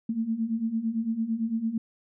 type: beating tone pair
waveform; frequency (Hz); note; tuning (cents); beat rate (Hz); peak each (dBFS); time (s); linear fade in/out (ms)
sine; 220 / 228.9; A3 / A#3; 0 / -31; 8.9; -31 / -27; 0.09-1.78; 5
effects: none